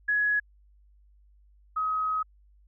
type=tone pair in turn; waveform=sine; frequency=1680 / 1268.1 Hz; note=G#6 / D#6; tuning=+19 / +33 cents; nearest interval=perfect fourth; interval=486 cents; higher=first; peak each=-22 / -25 dBFS; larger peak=first; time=0.08-0.4 / 1.76-2.23 s; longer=second; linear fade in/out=10 ms; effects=added 50 Hz sine -56 dBFS peak until 2.67 s